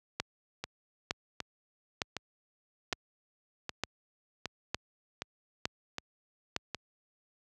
two click trains, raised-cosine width 0.2 ms, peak -13 / -18 dBFS, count 8 / 9, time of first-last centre 0.2-6.564 / 0.64-6.747 s, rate 1.1 / 1.31 Hz, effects high-pass 60 Hz 12 dB/octave

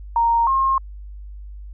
sine tone pair in turn, 930 / 1070.5 Hz, A#5 / C6, -4 / +39 cents, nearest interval major second, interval 243 cents, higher second, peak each -14 / -15 dBFS, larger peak first, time 0.16-0.47 / 0.47-0.78 s, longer neither, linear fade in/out 2 ms, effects added 50 Hz sine -33 dBFS peak until 1.73 s

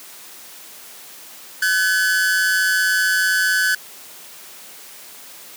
45% pulse tone pair together, 1514.6 / 1699 Hz, F#6 / G#6, +40 / +39 cents, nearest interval major second, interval 199 cents, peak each -17 / -20 dBFS, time 1.62-3.75 s, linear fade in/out 5 ms, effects white hiss -40 dBFS RMS until 5.56 s + high-pass 200 Hz 12 dB/octave

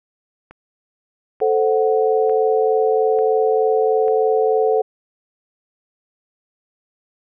click train, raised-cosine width 0.5 ms, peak -25 dBFS, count 5, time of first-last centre 0.51-4.081 s, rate 1.12 Hz
sine chord, F# diminished, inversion first, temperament equal, 440 / 523.3 / 740 Hz, A4 / C5 / F#5, 0 / 0 / 0 cents, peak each -15 / -21 / -21 dBFS, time 1.41-4.82 s, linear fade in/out 10 ms
effects none

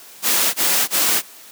white noise bursts, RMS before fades -17 dBFS, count 3, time 0.22-1.222 s, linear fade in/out 50 ms, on 320 ms, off 21 ms, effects white hiss -42 dBFS RMS until 1.51 s + high-pass 200 Hz 12 dB/octave

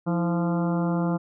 harmonic tone with a mistuned harmonic, 172.8 Hz, F3, 18 cents flat, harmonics 1 / 2 / 3 / 4 / 5 / 6 / 7 / 8, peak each -23 / -29 / -33 / -35 / -37 / -39 / -40 / -41 dBFS, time 0.06-1.18 s, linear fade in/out 20 ms, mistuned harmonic 2, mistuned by -86 cents, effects none

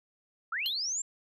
sine linear sweep, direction up, 1231 to 7510 Hz, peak -30 dBFS, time 0.52-1.02 s, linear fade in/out 5 ms
square tone with exponential decay, 4186 Hz, C8, in tune, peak -28 dBFS, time 0.66-0.78 s, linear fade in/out 0 ms, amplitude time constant 25 ms
effects none

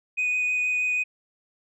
sine tone with vibrato, 2489 Hz, D#7, in tune, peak -20 dBFS, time 0.17-1.04 s, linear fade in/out 20 ms, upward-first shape sine, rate 6.3 Hz, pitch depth 9 cents each way, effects tanh soft clip ceiling -20 dBFS

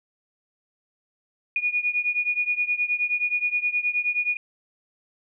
sine beating tone pair, 2448 / 2457.5 Hz, D#7 / D#7, -29 / -22 cents, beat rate 9.5 Hz, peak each -24 / -26 dBFS, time 1.56-4.37 s, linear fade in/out 2 ms, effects none

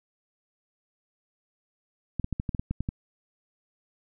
clicks, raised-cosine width 5 ms, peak -16 dBFS, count 10, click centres 2.197 / 2.244 / 2.327 / 2.399 / 2.492 / 2.548 / 2.595 / 2.71 / 2.806 / 2.889 s, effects none

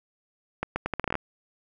accelerating click train, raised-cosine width 0.5 ms, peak -12 dBFS, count 11, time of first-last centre 0.63-1.154 s, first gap 130 ms, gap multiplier 0.77, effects none

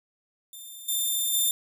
5% pulse tone with level steps, 3585 Hz, A7, 32 cents sharp, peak -33 / -17 / -14 dBFS, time 0.53-1.51 s, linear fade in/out 2 ms, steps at 0.88 / 1.33 s, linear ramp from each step 10 ms, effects none

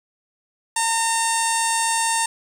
sawtooth tone with low-pass filter, 911 Hz, A#5, 40 cents flat, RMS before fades -21 dBFS, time 0.76-2.26 s, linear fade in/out 5 ms, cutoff 8700 Hz, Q 7.3, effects 7-bit

